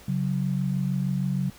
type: tone pair together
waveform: sine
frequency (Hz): 138.67 / 185.1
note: C#3 / F#3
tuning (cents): +1 / +1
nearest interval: perfect fourth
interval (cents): 500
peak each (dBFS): -26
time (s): 0.08-1.5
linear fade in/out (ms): 5
effects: pink hiss -50 dBFS RMS until 1.58 s